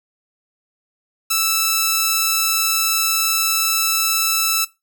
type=tone; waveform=5% pulse; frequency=1318.5 Hz; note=E6; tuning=in tune; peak=-4 dBFS; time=1.3-4.65 s; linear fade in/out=10 ms; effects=noise-tail reverb RT60 0.2 s tail -17 dB re dry